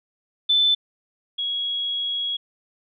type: tone pair in turn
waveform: sine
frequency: 3520 / 3322 Hz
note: A7 / G#7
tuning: 0 / 0 cents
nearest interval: minor second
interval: 100 cents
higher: first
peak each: -15 / -23 dBFS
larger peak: first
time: 0.49-0.75 / 1.38-2.37 s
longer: second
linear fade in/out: 10 ms
effects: none